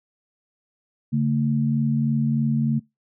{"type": "tone pair together", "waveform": "sine", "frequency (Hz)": [141.68, 224.9], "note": ["C#3", "A3"], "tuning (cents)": [38, 38], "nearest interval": "minor sixth", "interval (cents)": 800, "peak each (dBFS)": -21, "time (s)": [1.12, 2.8], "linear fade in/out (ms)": 20, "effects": ["noise-tail reverb RT60 0.2 s tail -24 dB re dry"]}